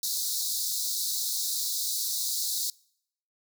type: high-pass noise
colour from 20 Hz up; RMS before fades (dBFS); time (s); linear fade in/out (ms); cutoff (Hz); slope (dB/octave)
pink; -30; 0.03-2.7; 2; 3800; 96
effects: noise-tail reverb RT60 0.7 s tail -25 dB re dry